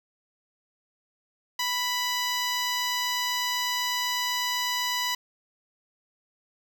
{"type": "tone with notch filter", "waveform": "10% pulse", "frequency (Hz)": 988, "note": "B5", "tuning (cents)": 0, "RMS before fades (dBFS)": -28, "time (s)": [1.59, 5.15], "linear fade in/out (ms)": 5, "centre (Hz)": 11000, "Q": 1.6, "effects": ["8-bit"]}